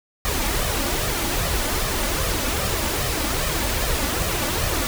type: noise with flanger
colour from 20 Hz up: pink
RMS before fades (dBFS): -23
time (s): 0.25-4.87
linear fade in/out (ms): 0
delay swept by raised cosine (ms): 1.6 to 3.5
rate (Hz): 2.5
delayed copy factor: +0.55
effects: none